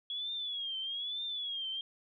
sine tone with vibrato, 3344 Hz, G#7, 11 cents sharp, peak -35 dBFS, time 0.1-1.81 s, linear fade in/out 2 ms, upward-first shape triangle, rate 1.1 Hz, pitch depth 140 cents each way, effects none

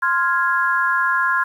sine chord, F minor, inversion second, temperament equal, 1046.5 / 1396.9 / 1661.2 Hz, C6 / F6 / Ab6, 0 / 0 / 0 cents, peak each -20 dBFS, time 0.02-1.44 s, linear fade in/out 10 ms, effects 8-bit

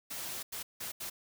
white noise bursts at uneven times, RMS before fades -40 dBFS, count 4, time 0.1-0.43 / 0.52-0.63 / 0.8-0.92 / 1-1.1 s, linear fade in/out 10 ms, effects none

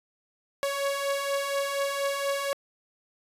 sawtooth beating tone pair, 554.4 / 558.6 Hz, C#5 / C#5, 0 / +13 cents, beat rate 4.2 Hz, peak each -29 / -24 dBFS, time 0.63-2.53 s, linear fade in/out 0 ms, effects resampled to 32000 Hz

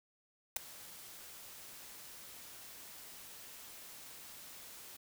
white noise with ADSR envelope, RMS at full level -31 dBFS, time 0.56-4.97 s, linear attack 6 ms, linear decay 6 ms, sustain -21 dB, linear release 9 ms, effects none

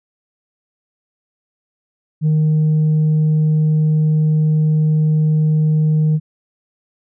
sine tone, 154.7 Hz, D#3, 10 cents flat, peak -9 dBFS, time 2.21-6.2 s, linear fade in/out 50 ms, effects tanh soft clip ceiling -10 dBFS

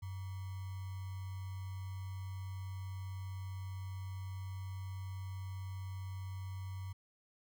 sine tone with sample-and-hold, 94.8 Hz, F#2, 43 cents sharp, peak -40 dBFS, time 0.02-6.93 s, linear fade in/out 10 ms, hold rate 1050 Hz, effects none

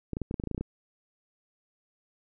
clicks, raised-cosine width 3 ms, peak -19 dBFS, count 12, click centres 0.133 / 0.169 / 0.217 / 0.311 / 0.342 / 0.399 / 0.438 / 0.473 / 0.513 / 0.547 / 0.579 / 0.61 s, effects none

